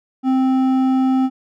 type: tone with hard clipping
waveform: sine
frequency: 261.6 Hz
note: C4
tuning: in tune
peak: -15 dBFS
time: 0.23-1.3 s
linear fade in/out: 50 ms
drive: 8 dB
effects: none